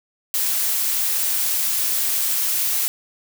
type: noise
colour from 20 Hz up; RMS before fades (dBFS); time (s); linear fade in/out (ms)
blue; -21; 0.34-2.88; 0
effects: none